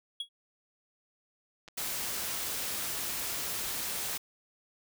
triangle tone with exponential decay, 3326 Hz, G#7, 2 cents sharp, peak -28 dBFS, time 0.2-0.29 s, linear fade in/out 5 ms, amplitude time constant 18 ms
clicks, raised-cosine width 0.2 ms, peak -31 dBFS, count 2, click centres 1.679 / 1.685 s
white noise, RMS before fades -35 dBFS, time 1.77-4.18 s, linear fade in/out 10 ms
effects none

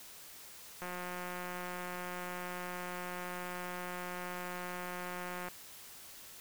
click train, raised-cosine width 0.5 ms, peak -27 dBFS, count 836, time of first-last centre 0.82-5.485 s, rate 179 Hz, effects white hiss -52 dBFS RMS until 6.4 s

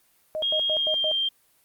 sine tone bursts, 622.3 Hz, D#5, in tune, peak -26 dBFS, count 5, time 0.35-1.115 s, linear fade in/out 0 ms, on 73 ms, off 100 ms
sine tone with pitch glide, 3256 to 3174 Hz, G#7 to G7, -35 to +21 cents, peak -22 dBFS, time 0.42-1.29 s, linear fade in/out 10 ms, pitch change -44 cents, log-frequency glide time 0.68-1.06 s
effects white hiss -63 dBFS RMS until 1.64 s + Opus 32 kbps

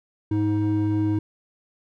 triangle tone pair together, 103.95 / 315.3 Hz, G#2 / D#4, +2 / +23 cents, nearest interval octave + perfect fifth, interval 1921 cents, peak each -21 / -19 dBFS, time 0.31-1.19 s, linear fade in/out 5 ms, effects tanh soft clip ceiling -12 dBFS

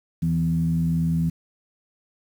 sine tone with frequency modulation, 164.81 Hz, E3, in tune, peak -19 dBFS, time 0.22-1.3 s, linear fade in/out 10 ms, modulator 81.8 Hz, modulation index 0.56, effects 8-bit

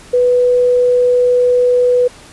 sine tone, 493.9 Hz, B4, in tune, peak -8 dBFS, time 0.13-2.08 s, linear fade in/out 10 ms, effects pink hiss -39 dBFS RMS until 2.32 s + resampled to 24000 Hz

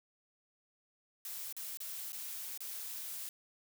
blue noise with dropouts, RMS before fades -43 dBFS, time 1.25-3.29 s, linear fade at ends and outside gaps 1 ms, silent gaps 1.526-1.566 / 1.772-1.803 / 2.121-2.13 / 2.576-2.605 s, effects none

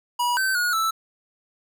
square tone with pitch steps, 969 / 1543 / 1446 / 1319 Hz, B5 / G6 / F#6 / E6, -33 / -28 / -40 / +1 cents, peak -21 dBFS, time 0.19-0.91 s, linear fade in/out 10 ms, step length 180 ms, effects none

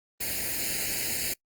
white noise with comb filter, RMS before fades -30 dBFS, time 0.2-1.34 s, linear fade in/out 10 ms, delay 0.43 ms, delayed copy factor +1, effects noise-tail reverb RT60 0.1 s tail -25 dB re dry + Opus 24 kbps

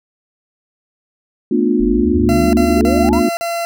sine chord, B half-diminished seventh, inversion third, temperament just, 222.2 / 246.9 / 296.3 / 355.6 Hz, A3 / B3 / D4 / F4, +17 / 0 / +15 / +31 cents, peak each -17 dBFS, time 1.51-3.29 s, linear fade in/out 5 ms
sine exponential sweep, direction up, 36.14 to 1062 Hz, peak -20 dBFS, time 1.79-3.2 s, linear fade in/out 20 ms
harmonic tone, 72.8 Hz, D2, 15 cents flat, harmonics 1 / 3 / 5, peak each -19 / -29 / -33 dBFS, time 2-3.23 s, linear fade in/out 50 ms
40% pulse tone bursts, 680 Hz, F5, 46 cents flat, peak -17 dBFS, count 5, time 2.29-3.65 s, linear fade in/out 0 ms, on 240 ms, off 40 ms
effects none

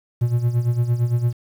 triangle tone with tremolo, 119.8 Hz, A#2, 48 cents sharp, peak -12 dBFS, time 0.21-1.33 s, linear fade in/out 10 ms, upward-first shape sine, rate 8.8 Hz, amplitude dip 70%, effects 8-bit

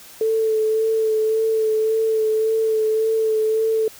sine tone with vibrato, 440 Hz, A4, in tune, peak -16 dBFS, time 0.21-3.88 s, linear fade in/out 2 ms, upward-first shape sine, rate 1.8 Hz, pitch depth 20 cents each way, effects white hiss -43 dBFS RMS until 3.99 s

